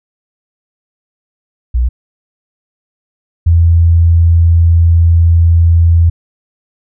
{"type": "tone pair in turn", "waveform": "sine", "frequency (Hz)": [61, 83.97], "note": ["B1", "E2"], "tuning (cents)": [-21, 33], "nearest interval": "tritone", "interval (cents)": 554, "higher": "second", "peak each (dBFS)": [-8, -4], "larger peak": "second", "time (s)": [[1.74, 1.89], [3.46, 6.1]], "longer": "second", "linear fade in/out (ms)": 10, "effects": []}